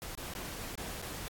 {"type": "noise with dropouts", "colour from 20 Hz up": "pink", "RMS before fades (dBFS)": -42, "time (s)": [0.02, 1.28], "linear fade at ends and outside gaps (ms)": 0, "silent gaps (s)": [[0.151, 0.176], [0.337, 0.351], [0.754, 0.778], [1.017, 1.024]], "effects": ["AAC 64 kbps"]}